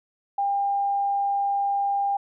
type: tone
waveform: sine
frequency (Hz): 800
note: G5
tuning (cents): +35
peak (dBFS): -21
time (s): 0.38-2.17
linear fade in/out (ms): 5
effects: none